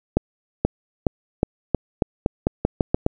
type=accelerating click train; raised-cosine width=2 ms; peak=-3 dBFS; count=12; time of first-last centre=0.17-3.064 s; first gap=480 ms; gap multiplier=0.87; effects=none